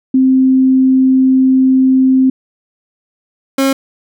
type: tone pair in turn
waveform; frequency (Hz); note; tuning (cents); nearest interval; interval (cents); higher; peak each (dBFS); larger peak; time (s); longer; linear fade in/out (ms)
sine / 30% pulse; 261.6 / 270.5; C4 / C#4; 0 / -42; minor second; 58; second; -6 / -7; first; 0.14-2.3 / 3.58-3.73; first; 5
effects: none